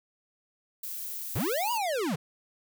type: noise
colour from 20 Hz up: violet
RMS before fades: -37 dBFS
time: 0.83-1.78 s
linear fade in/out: 5 ms
type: linear two-way sweep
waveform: square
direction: up then down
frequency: 66 to 987.8 to 127.6 Hz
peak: -28 dBFS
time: 1.35-2.16 s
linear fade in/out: 10 ms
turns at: 1.72 s
effects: none